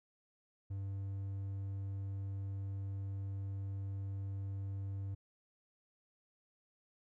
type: tone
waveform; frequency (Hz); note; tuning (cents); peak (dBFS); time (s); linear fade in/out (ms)
triangle; 98; G2; 0; -36; 0.7-5.15; 10
effects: none